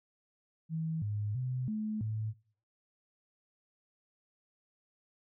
sine tone with pitch steps, 160.9 / 104.3 / 127.4 / 215.2 / 109 Hz, E3 / G#2 / C3 / A3 / A2, -42 / +8 / -46 / -38 / -16 cents, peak -32 dBFS, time 0.69-2.34 s, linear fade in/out 50 ms, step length 330 ms, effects noise-tail reverb RT60 0.6 s tail -25 dB re dry

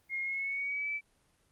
sine tone with pitch glide, 2143 to 2310 Hz, C7 to D7, +41 to -29 cents, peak -32 dBFS, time 0.09-1.01 s, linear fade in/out 50 ms, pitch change +130 cents, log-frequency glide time 0.22-0.9 s, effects pink hiss -70 dBFS RMS until 1.51 s + Opus 24 kbps

